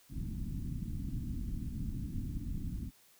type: low-pass noise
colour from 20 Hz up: pink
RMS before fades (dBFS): -38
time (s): 0.09-2.91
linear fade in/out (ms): 50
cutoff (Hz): 280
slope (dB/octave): 48
effects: white hiss -64 dBFS RMS until 3.19 s

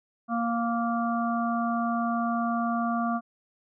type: harmonic tone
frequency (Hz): 233.1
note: A#3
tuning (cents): 0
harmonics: 1 / 3 / 5 / 6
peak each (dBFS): -27 / -30 / -31 / -38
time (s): 0.28-3.21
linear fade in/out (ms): 50
effects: none

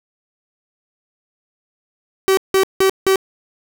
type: tone bursts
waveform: 45% pulse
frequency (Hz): 383.6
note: G4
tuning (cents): -37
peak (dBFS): -11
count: 4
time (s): 2.28-3.158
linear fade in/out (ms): 0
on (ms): 92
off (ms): 170
effects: none

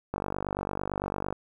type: click train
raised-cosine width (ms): 1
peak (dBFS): -16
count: 59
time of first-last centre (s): 0.14-1.326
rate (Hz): 48.9
effects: 9-bit

